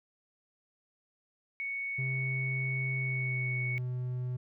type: tone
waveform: sine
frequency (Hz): 2221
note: C#7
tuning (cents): +3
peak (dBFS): -33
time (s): 1.6-3.78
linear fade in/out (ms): 0
type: tone with pitch glide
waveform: triangle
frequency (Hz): 132.3 to 125.24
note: C3 to B2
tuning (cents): +20 to +25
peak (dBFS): -30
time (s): 1.98-4.37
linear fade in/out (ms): 10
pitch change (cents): -95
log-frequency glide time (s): 2.97-3.71
effects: none